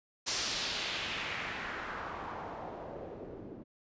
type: noise with low-pass filter sweep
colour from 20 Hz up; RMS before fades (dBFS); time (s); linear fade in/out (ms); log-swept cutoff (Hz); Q
white; -39; 0.26-3.64; 20; 6000 to 320; 1.8
effects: resampled to 16000 Hz